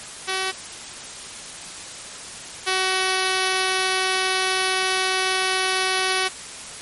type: tone pair in turn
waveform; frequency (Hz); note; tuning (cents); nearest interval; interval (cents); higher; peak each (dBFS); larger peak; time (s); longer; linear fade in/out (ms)
5% pulse; 378.7 / 376.1; F#4 / F#4; +40 / +28; unison; 12; first; -11 / -8; second; 0.27-0.52 / 2.66-6.29; second; 20
effects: white hiss -36 dBFS RMS until 6.81 s + MP3 48 kbps